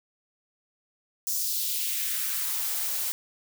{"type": "noise with high-pass filter sweep", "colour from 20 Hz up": "blue", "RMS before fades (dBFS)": -29, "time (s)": [1.27, 3.12], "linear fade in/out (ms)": 0, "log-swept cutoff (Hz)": [6300, 390], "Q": 1.7, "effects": []}